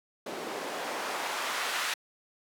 white noise with band-pass filter sweep, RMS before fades -34 dBFS, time 0.26-1.94 s, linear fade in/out 5 ms, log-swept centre 340 to 1700 Hz, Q 0.86, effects high-pass 200 Hz 12 dB/octave

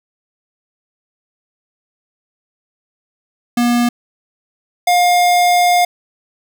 square tone pair in turn, 240 / 709.7 Hz, B3 / F5, -49 / +28 cents, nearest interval octave + perfect fifth, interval 1877 cents, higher second, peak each -12 / -10 dBFS, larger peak second, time 3.57-3.89 / 4.87-5.85 s, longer second, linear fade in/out 5 ms, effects none

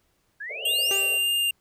sine exponential sweep, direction up, 1600 to 8290 Hz, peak -32 dBFS, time 0.4-1.03 s, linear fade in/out 10 ms
pink band-pass noise, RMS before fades -41 dBFS, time 0.49-1.18 s, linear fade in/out 10 ms, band 420 to 690 Hz, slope 96 dB/octave
square tone with vibrato, 2794 Hz, F7, in tune, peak -22 dBFS, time 0.65-1.51 s, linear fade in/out 5 ms, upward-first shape sine, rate 1.8 Hz, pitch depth 10 cents each way
sawtooth tone with exponential decay, 392.1 Hz, G4, in tune, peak -24 dBFS, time 0.91-1.51 s, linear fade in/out 0 ms, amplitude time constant 130 ms
effects pink hiss -69 dBFS RMS until 1.6 s

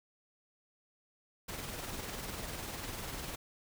pink noise with tremolo, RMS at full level -40 dBFS, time 1.48-3.36 s, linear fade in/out 10 ms, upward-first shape sine, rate 20 Hz, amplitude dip 40%, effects none

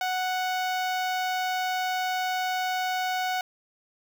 sawtooth tone with notch filter, 740 Hz, F#5, in tune, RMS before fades -28 dBFS, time 0.01-3.41 s, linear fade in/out 2 ms, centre 9400 Hz, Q 0.97, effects none

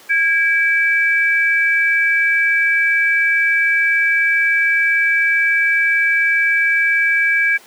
sine tone pair together, 1638 / 2311 Hz, G#6 / D7, -24 / -28 cents, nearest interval tritone, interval 596 cents, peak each -15 / -15 dBFS, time 0.09-7.58 s, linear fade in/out 20 ms, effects pink hiss -43 dBFS RMS until 7.66 s + high-pass 400 Hz 12 dB/octave

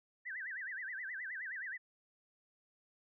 sine tone with vibrato, 1760 Hz, A6, in tune, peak -40 dBFS, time 0.25-1.78 s, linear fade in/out 20 ms, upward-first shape sine, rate 9.5 Hz, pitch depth 240 cents each way, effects none

